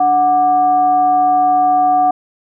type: tone with frequency modulation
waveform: sine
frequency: 737 Hz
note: F#5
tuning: 7 cents flat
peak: -9 dBFS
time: 0-2.11 s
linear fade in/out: 5 ms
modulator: 443 Hz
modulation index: 0.37
effects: none